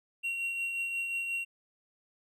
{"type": "tone with tremolo", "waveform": "triangle", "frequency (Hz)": 2745, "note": "F7", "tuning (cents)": -31, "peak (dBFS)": -28, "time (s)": [0.23, 1.45], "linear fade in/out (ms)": 20, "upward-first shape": "triangle", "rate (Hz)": 5.6, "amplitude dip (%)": 40, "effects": []}